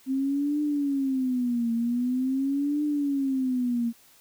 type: tone with vibrato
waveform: sine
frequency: 262 Hz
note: C4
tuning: 2 cents sharp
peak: -23 dBFS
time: 0.06-3.93 s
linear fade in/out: 50 ms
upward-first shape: triangle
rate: 0.45 Hz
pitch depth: 230 cents each way
effects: white hiss -57 dBFS RMS until 4.2 s